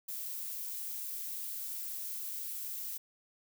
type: noise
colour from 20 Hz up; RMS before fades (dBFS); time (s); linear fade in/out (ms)
violet; -40; 0.08-2.98; 10
effects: none